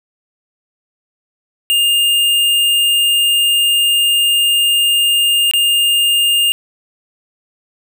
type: tone with dropouts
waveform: square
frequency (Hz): 2820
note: F7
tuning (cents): +16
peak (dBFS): -11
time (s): 1.7-6.52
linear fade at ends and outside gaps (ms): 0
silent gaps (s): 5.512-5.536
effects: none